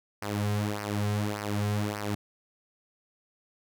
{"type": "tone with flanger", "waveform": "sawtooth", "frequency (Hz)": 103.83, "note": "G#2", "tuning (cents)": 0, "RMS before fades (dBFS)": -30, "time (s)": [0.22, 2.15], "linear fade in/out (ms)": 5, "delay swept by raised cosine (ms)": [0.27, 3.47], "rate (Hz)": 1.7, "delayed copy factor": -0.75, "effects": []}